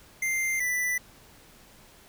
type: tone pair in turn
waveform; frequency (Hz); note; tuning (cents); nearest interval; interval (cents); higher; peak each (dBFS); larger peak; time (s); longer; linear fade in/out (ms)
square; 2093 / 1982.6; C7 / B6; 0 / +6; minor second; 94; first; -26; neither; 0.22-0.6 / 0.6-0.98; neither; 5
effects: pink hiss -54 dBFS RMS until 2.08 s